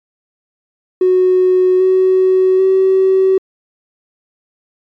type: tone with pitch steps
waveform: triangle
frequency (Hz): 368.5 / 374.3 / 380.2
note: F#4 / F#4 / F#4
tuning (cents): -7 / +20 / +47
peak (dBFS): -4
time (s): 1.01-3.38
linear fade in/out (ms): 5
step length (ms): 790
effects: tanh soft clip ceiling -5 dBFS + MP3 96 kbps